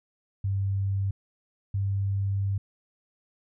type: tone pair in turn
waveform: sine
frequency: 98 / 98.62 Hz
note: G2 / G2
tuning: 0 / +11 cents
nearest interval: unison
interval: 11 cents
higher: second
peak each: -24 dBFS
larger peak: neither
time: 0.44-1.11 / 1.74-2.58 s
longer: second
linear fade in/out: 5 ms
effects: none